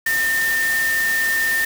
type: tone in noise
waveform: sine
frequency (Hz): 1809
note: A6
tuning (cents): +48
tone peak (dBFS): -17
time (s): 0.06-1.65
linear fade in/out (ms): 5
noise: white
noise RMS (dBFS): -27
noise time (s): 0.06-1.65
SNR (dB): +7
effects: none